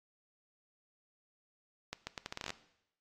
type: accelerating click train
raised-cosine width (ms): 0.2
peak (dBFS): -21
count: 12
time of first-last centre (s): 1.93-2.504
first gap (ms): 140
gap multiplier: 0.77
effects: noise-tail reverb RT60 0.8 s tail -17 dB re dry + AAC 48 kbps